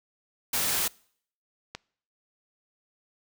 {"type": "noise", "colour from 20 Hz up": "white", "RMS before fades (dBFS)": -27, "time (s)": [0.53, 0.88], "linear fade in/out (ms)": 5}
{"type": "click", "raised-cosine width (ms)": 0.2, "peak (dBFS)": -18, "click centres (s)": 1.75}
{"effects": ["noise-tail reverb RT60 0.6 s tail -25 dB re dry"]}